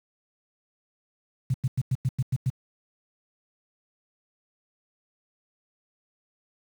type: tone bursts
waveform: sine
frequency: 127.9 Hz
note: C3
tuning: 39 cents flat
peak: -20 dBFS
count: 8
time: 1.5-2.498 s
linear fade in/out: 5 ms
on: 39 ms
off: 98 ms
effects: high-pass 80 Hz 12 dB/octave + 8-bit